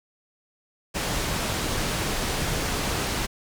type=low-pass noise; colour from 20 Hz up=pink; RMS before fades=-27 dBFS; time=0.94-3.27 s; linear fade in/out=20 ms; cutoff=10000 Hz; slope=12 dB/octave; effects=none